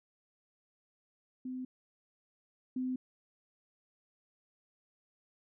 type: tone pair in turn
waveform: sine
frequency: 255.8 / 255.8 Hz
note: C4 / C4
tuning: -39 / -39 cents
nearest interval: unison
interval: 0 cents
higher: neither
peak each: -37 / -32 dBFS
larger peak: second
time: 1.45-1.65 / 2.76-2.96 s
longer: neither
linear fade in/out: 5 ms
effects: none